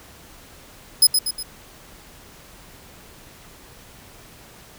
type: tone with echo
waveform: 20% pulse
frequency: 5070 Hz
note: D#8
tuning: 32 cents sharp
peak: -4 dBFS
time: 1.02-1.07 s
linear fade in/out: 5 ms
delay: 120 ms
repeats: 3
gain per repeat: -6 dB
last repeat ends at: 1.43 s
effects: pink hiss -46 dBFS RMS until 4.78 s